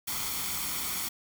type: noise with comb filter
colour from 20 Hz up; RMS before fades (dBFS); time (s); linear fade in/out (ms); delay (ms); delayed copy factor
white; -33; 0.07-1.09; 10; 0.9; +0.55
effects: none